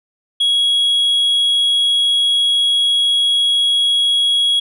sine tone, 3322 Hz, G#7, in tune, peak -9 dBFS, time 0.4-4.6 s, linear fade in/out 10 ms, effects tanh soft clip ceiling -11 dBFS

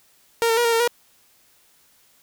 sawtooth tone with pitch steps, 462.7 / 453 / 478.2 / 464.2 / 456.3 / 478.4 Hz, A#4 / A#4 / A#4 / A#4 / A#4 / A#4, -13 / -50 / +44 / -7 / -37 / +45 cents, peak -13 dBFS, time 0.42-0.876 s, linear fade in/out 0 ms, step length 76 ms, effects white hiss -58 dBFS RMS until 2.22 s

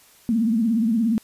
sine tone with vibrato, 225.7 Hz, A3, 44 cents sharp, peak -17 dBFS, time 0.29-1.18 s, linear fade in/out 0 ms, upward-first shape triangle, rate 17 Hz, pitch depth 140 cents each way, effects white hiss -53 dBFS RMS until 1.23 s + resampled to 32000 Hz

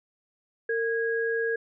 sine tone pair together, 457.3 / 1646.2 Hz, A#4 / G#6, -33 / -16 cents, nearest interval octave + minor seventh, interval 2217 cents, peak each -26 / -29 dBFS, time 0.69-1.56 s, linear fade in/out 5 ms, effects none

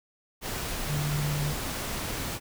sine tone in noise, 146.83 Hz, D3, in tune, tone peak -27 dBFS, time 0.87-1.55 s, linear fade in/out 50 ms, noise pink, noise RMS -33 dBFS, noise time 0.41-2.4 s, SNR +3 dB, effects none

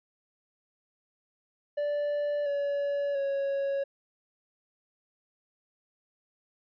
triangle tone with pitch steps, 584 / 568.7 / 553.8 Hz, D5 / C#5 / C#5, -10 / +44 / -2 cents, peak -25 dBFS, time 1.77-3.84 s, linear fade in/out 10 ms, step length 690 ms, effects resampled to 11025 Hz

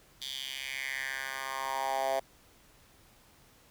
10% pulse tone with high-pass filter sweep, 134.2 Hz, C3, 44 cents sharp, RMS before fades -35 dBFS, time 0.21-2.2 s, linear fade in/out 10 ms, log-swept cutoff 3700 to 630 Hz, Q 4, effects pink hiss -61 dBFS RMS until 3.7 s

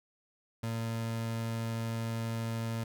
30% pulse tone, 114.1 Hz, A#2, 37 cents flat, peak -30 dBFS, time 0.63-2.84 s, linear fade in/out 5 ms, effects none

